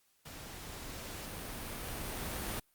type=noise with level ramp; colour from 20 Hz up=pink; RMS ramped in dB=-48 to -37 dBFS; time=0.25-2.6 s; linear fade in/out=10 ms; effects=white hiss -72 dBFS RMS until 2.74 s + Opus 48 kbps